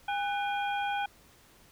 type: harmonic tone with a mistuned harmonic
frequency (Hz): 810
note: G#5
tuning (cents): -43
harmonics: 1 / 2 / 3 / 4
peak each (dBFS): -30 / -36 / -40 / -42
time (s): 0.08-1.06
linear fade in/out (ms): 5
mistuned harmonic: 2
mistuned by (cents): -140
effects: pink hiss -59 dBFS RMS until 1.71 s